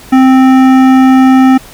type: tone with hard clipping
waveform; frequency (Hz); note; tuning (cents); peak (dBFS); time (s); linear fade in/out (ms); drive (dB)
sine; 261.6; C4; 0; -4; 0.12-1.58; 10; 14
effects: pink hiss -34 dBFS RMS until 1.73 s